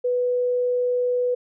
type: tone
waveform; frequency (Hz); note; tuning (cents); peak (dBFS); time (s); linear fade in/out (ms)
sine; 493.9; B4; 0; -19; 0.04-1.35; 10
effects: none